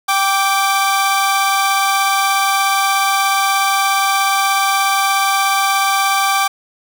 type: tone pair together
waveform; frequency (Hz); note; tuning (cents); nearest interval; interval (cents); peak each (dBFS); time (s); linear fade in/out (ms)
sawtooth; 784 / 1167.6; G5 / D6; 0 / -10; perfect fifth; 690; -12; 0.08-6.48; 10
effects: none